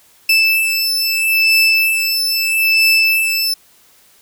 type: beating tone pair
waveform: 30% pulse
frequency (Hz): 2637 / 2637.77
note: E7 / E7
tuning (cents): 0 / 0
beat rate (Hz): 0.77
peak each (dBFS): -12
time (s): 0.29-3.54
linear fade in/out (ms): 5
effects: white hiss -50 dBFS RMS until 4.21 s